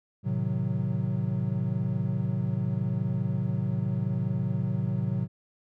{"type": "chord", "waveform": "triangle", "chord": "A diminished seventh", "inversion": "none", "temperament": "equal", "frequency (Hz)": [110, 130.81, 155.56, 185], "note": ["A2", "C3", "Eb3", "Gb3"], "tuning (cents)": [0, 0, 0, 0], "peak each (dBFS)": [-29, -28, -32, -29], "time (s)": [0.23, 5.28], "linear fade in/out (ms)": 50, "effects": []}